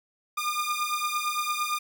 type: beating tone pair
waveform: sawtooth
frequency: 1206 / 1214.8 Hz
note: D6 / D#6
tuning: +46 / -42 cents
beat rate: 8.8 Hz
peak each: -26 dBFS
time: 0.37-1.79 s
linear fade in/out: 10 ms
effects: none